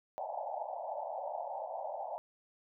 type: band-pass noise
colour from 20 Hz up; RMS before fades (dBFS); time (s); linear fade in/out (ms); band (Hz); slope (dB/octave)
white; -40; 0.18-2.18; 0; 560 to 890; 96
effects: none